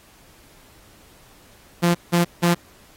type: tone bursts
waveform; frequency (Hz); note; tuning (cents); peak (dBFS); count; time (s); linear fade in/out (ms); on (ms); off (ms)
sawtooth; 172.8; F3; -18; -11; 3; 1.82-2.55; 20; 130; 170
effects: pink hiss -52 dBFS RMS until 2.96 s + AAC 48 kbps